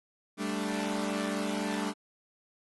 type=chord; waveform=sawtooth; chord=G suspended second; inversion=none; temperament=equal; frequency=196 / 220 / 293.7 Hz; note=G3 / A3 / D4; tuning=0 / 0 / 0 cents; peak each=-31 dBFS; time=0.37-1.94 s; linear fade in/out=50 ms; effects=AAC 32 kbps